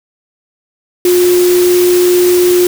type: tone in noise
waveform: sine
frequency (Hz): 357.5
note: F4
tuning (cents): +41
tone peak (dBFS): -6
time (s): 1.05-2.67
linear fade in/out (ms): 2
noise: white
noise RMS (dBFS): -19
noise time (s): 1.05-2.67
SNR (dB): +10
effects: none